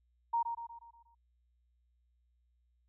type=tone with echo; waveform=sine; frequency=932.3 Hz; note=A#5; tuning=in tune; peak=-28 dBFS; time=0.33-0.43 s; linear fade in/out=10 ms; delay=120 ms; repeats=6; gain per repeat=-6 dB; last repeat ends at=1.15 s; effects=added 60 Hz sine -70 dBFS peak until 2.88 s